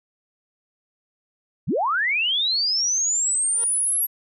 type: linear sweep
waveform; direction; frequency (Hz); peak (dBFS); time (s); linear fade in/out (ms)
sine; up; 81 to 11520; -19; 1.67-4.07; 20
type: tone with exponential growth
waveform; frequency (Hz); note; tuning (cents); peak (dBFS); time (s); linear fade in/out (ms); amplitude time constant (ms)
20% pulse; 466.2; A#4; 0; -29; 3.46-3.64; 1; 37
effects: none